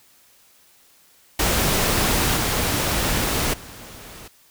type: noise with level steps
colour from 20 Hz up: pink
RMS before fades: -20 / -22 / -40 dBFS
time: 1.39-4.28 s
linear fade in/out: 5 ms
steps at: 2.36 / 3.53 s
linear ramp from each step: 10 ms
effects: white hiss -55 dBFS RMS until 4.5 s